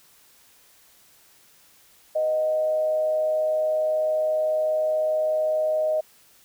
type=tone with frequency modulation; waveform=sine; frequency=622.3 Hz; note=D#5; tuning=in tune; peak=-20 dBFS; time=2.15-6.01 s; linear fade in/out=10 ms; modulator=125 Hz; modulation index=0.26; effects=white hiss -56 dBFS RMS until 6.44 s